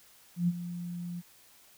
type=tone with ADSR envelope; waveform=sine; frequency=174.4 Hz; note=F3; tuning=2 cents flat; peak=-22 dBFS; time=0.36-1.22 s; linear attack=120 ms; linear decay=40 ms; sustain=-13 dB; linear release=31 ms; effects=white hiss -59 dBFS RMS until 1.77 s